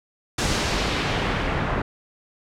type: noise with low-pass filter sweep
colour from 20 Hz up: pink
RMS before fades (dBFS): -24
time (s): 0.38-1.82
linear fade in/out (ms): 5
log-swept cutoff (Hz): 7400 to 1500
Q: 1
effects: none

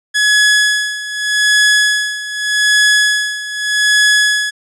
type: tone with tremolo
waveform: sawtooth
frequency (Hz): 1690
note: G#6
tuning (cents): +30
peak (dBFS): -4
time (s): 0.14-4.51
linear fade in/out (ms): 20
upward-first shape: sine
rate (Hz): 0.83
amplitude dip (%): 80
effects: resampled to 22050 Hz

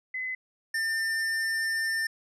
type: tone pair in turn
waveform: sine / square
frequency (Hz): 2029 / 1797.7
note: B6 / A6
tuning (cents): +46 / +37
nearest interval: major second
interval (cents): 209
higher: first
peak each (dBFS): -30 / -27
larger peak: second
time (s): 0.14-0.35 / 0.74-2.07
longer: second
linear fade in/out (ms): 5
effects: low-pass 11000 Hz 12 dB/octave

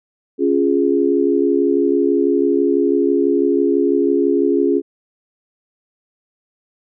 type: chord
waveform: sine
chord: Db major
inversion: none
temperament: equal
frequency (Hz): 277.2 / 349.2 / 415.3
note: Db4 / F4 / Ab4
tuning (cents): 0 / 0 / 0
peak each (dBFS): -17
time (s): 0.38-4.82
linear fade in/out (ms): 50
effects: none

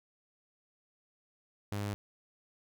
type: tone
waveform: sawtooth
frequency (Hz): 102.2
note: G#2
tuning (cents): -27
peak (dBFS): -30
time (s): 1.72-1.94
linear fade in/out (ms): 0
effects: none

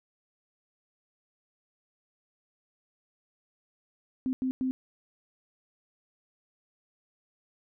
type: tone bursts at uneven times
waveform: sine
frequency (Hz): 259.1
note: C4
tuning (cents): -17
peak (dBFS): -26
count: 3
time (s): 4.26-4.33 / 4.42-4.51 / 4.61-4.71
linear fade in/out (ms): 0
effects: none

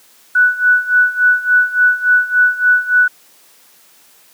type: tone with tremolo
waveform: sine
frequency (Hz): 1482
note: F#6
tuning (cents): +2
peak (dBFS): -6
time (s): 0.35-3.08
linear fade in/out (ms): 5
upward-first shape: sine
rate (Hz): 3.5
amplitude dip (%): 85
effects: white hiss -48 dBFS RMS until 4.33 s + high-pass 200 Hz 12 dB/octave

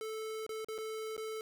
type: tone with dropouts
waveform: square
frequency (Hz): 438.2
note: A4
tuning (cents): -7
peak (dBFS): -39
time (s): 0.01-1.41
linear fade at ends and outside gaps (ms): 1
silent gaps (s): 0.465-0.492 / 0.646-0.685 / 0.78-0.785 / 1.166-1.178
effects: 11-bit

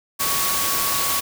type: tone in noise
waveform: sine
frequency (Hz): 1119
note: C#6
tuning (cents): +16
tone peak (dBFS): -27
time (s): 0.19-1.21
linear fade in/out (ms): 20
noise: white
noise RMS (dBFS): -22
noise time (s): 0.19-1.21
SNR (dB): -8
effects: none

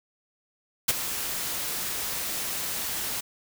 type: noise with ADSR envelope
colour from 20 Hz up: white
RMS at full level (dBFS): -19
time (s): 0.88-3.21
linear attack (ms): 10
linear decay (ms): 28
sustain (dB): -12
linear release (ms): 13
effects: none

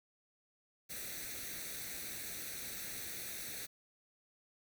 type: noise with comb filter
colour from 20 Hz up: white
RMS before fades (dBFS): -44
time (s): 0.89-3.67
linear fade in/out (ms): 20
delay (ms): 0.49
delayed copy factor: +0.7
effects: none

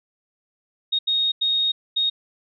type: tone bursts at uneven times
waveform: sine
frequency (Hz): 3729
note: A#7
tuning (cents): 0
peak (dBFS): -18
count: 4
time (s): 0.92-0.99 / 1.07-1.32 / 1.41-1.72 / 1.96-2.1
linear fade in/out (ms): 10
effects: none

